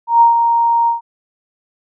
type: tone with ADSR envelope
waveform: sine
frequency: 932.3 Hz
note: A#5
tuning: in tune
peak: -4 dBFS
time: 0.07-1.01 s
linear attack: 140 ms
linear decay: 130 ms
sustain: -6 dB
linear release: 130 ms
effects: none